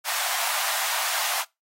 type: high-pass noise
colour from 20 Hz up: pink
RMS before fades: -27 dBFS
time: 0.04-1.45 s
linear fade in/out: 50 ms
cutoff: 670 Hz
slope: 48 dB/octave
effects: noise-tail reverb RT60 0.2 s tail -22 dB re dry + AAC 48 kbps